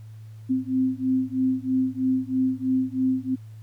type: beating tone pair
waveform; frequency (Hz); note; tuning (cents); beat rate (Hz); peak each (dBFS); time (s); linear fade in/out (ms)
sine; 258.2 / 261.3; C4 / C4; -23 / -2; 3.1; -24 / -24; 0.49-3.36; 20
effects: added 109 Hz sine -39 dBFS peak until 3.62 s + pink hiss -62 dBFS RMS until 3.62 s